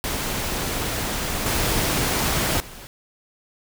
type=noise with level steps; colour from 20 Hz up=pink; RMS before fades=-26 / -22 / -40 dBFS; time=0.04-2.87 s; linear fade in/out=0 ms; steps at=1.46 / 2.6 s; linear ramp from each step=2 ms; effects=none